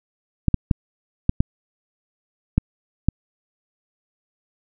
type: clicks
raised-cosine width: 5 ms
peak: -3 dBFS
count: 7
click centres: 0.483 / 0.543 / 0.712 / 1.294 / 1.405 / 2.58 / 3.086 s
effects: none